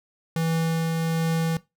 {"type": "tone with tremolo", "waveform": "square", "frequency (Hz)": 163.7, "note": "E3", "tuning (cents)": -12, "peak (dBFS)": -22, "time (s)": [0.36, 1.57], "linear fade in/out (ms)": 2, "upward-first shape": "triangle", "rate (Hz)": 1.3, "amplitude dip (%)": 25, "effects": ["noise-tail reverb RT60 0.2 s tail -18 dB re dry"]}